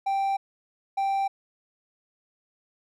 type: tone pair in turn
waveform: triangle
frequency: 784 / 784 Hz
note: G5 / G5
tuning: 0 / 0 cents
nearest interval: unison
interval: 0 cents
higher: neither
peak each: -21 dBFS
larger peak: neither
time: 0.06-0.37 / 0.97-1.28 s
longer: neither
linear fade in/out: 10 ms
effects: none